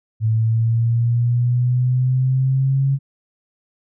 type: exponential sweep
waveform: sine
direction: up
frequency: 110 to 137.8 Hz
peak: -14 dBFS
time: 0.2-2.99 s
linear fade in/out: 50 ms
effects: none